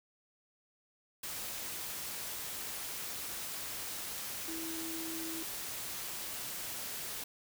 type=tone in noise; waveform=sine; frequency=325.8 Hz; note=E4; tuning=20 cents flat; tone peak=-41 dBFS; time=4.48-5.43 s; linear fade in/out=5 ms; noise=white; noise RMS=-41 dBFS; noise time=1.23-7.24 s; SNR=-3 dB; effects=none